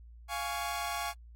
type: chord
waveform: sawtooth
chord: Db major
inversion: first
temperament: equal with one note detuned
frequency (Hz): 698.5 / 830.6 / 1117.7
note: F5 / Ab5 / Db6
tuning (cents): 0 / 0 / +14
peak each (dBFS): -34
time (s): 0.28-1.14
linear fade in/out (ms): 50
effects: added 58 Hz sine -49 dBFS peak until 1.35 s + AAC 48 kbps